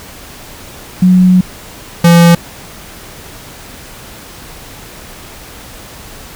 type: tone pair in turn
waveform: sine / square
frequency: 183.1 / 170.36 Hz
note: F#3 / F3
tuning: -18 / -43 cents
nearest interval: minor second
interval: 125 cents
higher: first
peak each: -3 dBFS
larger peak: neither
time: 1.02-1.41 / 2.04-2.35 s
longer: first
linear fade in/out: 5 ms
effects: pink hiss -32 dBFS RMS until 6.35 s